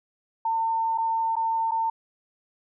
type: tone with dropouts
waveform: sine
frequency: 903 Hz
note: A5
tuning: 45 cents sharp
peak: -22 dBFS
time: 0.45-1.9 s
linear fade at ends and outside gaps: 5 ms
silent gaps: 0.977-0.982 / 1.356-1.365 / 1.711-1.717 s
effects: none